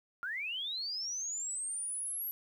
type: linear sweep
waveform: sine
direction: up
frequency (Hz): 1363 to 11830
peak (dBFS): -35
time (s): 0.23-2.31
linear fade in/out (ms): 0
effects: 11-bit